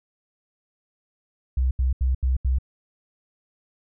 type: tone bursts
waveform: sine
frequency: 64.3 Hz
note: C2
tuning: 30 cents flat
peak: -18 dBFS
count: 5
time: 1.57-2.586 s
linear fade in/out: 5 ms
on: 140 ms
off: 79 ms
effects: none